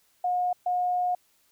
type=tone bursts at uneven times; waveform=sine; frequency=720 Hz; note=F#5; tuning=47 cents flat; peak=-23 dBFS; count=2; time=0.24-0.53 / 0.66-1.15 s; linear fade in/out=5 ms; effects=white hiss -66 dBFS RMS until 1.51 s